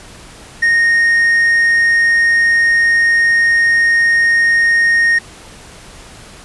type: tone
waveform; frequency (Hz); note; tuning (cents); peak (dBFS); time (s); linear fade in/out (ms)
triangle; 1855; A#6; -9; -7; 0.62-5.19; 10
effects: pink hiss -37 dBFS RMS until 6.44 s + resampled to 24000 Hz